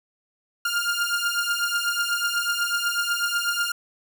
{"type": "beating tone pair", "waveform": "sawtooth", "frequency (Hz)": [1402, 1410.1], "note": ["F6", "F6"], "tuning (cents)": [6, 16], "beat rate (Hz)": 8.1, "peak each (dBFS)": -22, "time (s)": [0.65, 3.72], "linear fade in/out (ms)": 5, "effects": []}